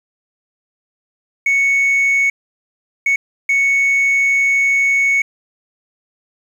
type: tone bursts at uneven times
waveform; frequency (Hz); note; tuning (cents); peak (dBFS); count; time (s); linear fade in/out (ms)
sine; 2217; C#7; 0; -9; 3; 1.46-2.3 / 3.06-3.16 / 3.49-5.22; 5
effects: tanh soft clip ceiling -10 dBFS + 7-bit